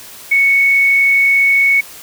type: tone with frequency modulation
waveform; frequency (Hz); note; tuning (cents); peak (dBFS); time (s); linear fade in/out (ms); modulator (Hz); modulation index
sine; 2217; C#7; 0; -8; 0.31-1.81; 10; 36.9; 0.3
effects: white hiss -35 dBFS RMS until 2.02 s